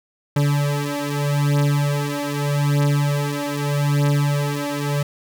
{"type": "beating tone pair", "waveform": "40% pulse", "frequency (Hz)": [143.8, 144.61], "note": ["D3", "D3"], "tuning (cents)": [-36, -26], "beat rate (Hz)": 0.81, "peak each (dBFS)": -20, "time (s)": [0.36, 5.03], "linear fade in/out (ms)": 5, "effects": []}